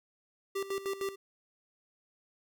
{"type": "tone with tremolo", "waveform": "square", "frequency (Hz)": 392, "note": "G4", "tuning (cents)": 0, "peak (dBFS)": -32, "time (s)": [0.55, 1.16], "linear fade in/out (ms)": 10, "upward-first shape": "square", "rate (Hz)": 6.5, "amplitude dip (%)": 75, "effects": []}